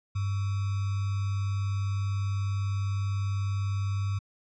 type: tone with sample-and-hold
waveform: sine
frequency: 99 Hz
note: G2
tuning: 18 cents sharp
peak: -26 dBFS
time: 0.15-4.19 s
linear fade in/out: 10 ms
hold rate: 1225 Hz
effects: resampled to 16000 Hz